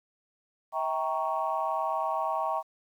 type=chord; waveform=sine; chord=E diminished seventh; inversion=none; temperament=equal with one note detuned; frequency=644.9 / 784 / 932.3 / 1108.7 Hz; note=E5 / G5 / Bb5 / Db6; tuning=-38 / 0 / 0 / 0 cents; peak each=-32 dBFS; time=0.72-2.63 s; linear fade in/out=50 ms; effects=tanh soft clip ceiling -17 dBFS + 10-bit